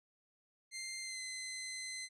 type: tone with pitch glide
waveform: 15% pulse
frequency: 2093 to 2050 Hz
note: C7 to C7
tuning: 0 to -36 cents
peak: -35 dBFS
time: 0.71-2.09 s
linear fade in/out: 50 ms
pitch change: -36 cents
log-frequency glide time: 1.01-1.21 s
effects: resampled to 24000 Hz